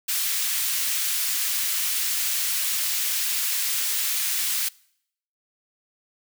white high-pass noise, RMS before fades -25 dBFS, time 0.08-4.69 s, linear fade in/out 10 ms, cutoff 1900 Hz, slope 12 dB/octave, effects noise-tail reverb RT60 0.7 s tail -24 dB re dry

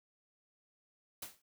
white noise with exponential decay, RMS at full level -40 dBFS, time 1.22-1.42 s, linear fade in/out 5 ms, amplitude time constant 42 ms, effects none

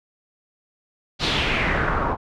pink noise with low-pass filter sweep, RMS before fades -22 dBFS, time 1.19-2.17 s, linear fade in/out 50 ms, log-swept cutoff 4400 to 930 Hz, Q 2.9, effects none

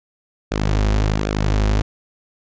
sawtooth tone with flanger, 51.91 Hz, G#1, in tune, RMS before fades -18 dBFS, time 0.51-1.82 s, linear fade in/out 10 ms, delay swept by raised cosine 0.98 to 6.88 ms, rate 1.3 Hz, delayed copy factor -0.6, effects resampled to 16000 Hz

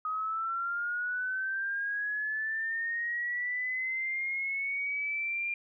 sine linear sweep, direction up, 1253 to 2400 Hz, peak -30 dBFS, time 0.05-5.54 s, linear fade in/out 2 ms, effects none

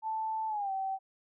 sine tone with pitch glide, 880 to 770.5 Hz, A5 to G5, 0 to -30 cents, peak -31 dBFS, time 0.02-0.99 s, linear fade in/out 50 ms, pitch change -230 cents, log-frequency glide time 0.48-0.71 s, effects none

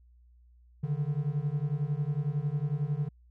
triangle beating tone pair, 141 / 152 Hz, C#3 / D#3, +30 / -40 cents, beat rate 11 Hz, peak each -29 dBFS, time 0.83-3.09 s, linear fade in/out 10 ms, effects added 60 Hz sine -56 dBFS peak until 3.3 s

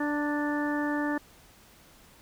harmonic tone with a mistuned harmonic, 293.7 Hz, D4, in tune, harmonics 1 / 2 / 3 / 4 / 5 / 6, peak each -28 / -36 / -36 / -40 / -41 / -35 dBFS, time 0-1.18 s, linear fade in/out 5 ms, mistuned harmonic 3, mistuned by +15 cents, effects pink hiss -56 dBFS RMS until 2.21 s

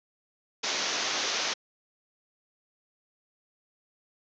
white low-pass noise, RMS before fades -30 dBFS, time 0.63-1.54 s, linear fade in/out 10 ms, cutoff 6500 Hz, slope 96 dB/octave, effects high-pass 300 Hz 12 dB/octave

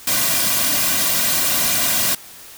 white noise with comb filter, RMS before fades -18 dBFS, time 0.07-2.15 s, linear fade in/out 5 ms, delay 2.3 ms, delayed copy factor -0.75, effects white hiss -40 dBFS RMS until 2.57 s

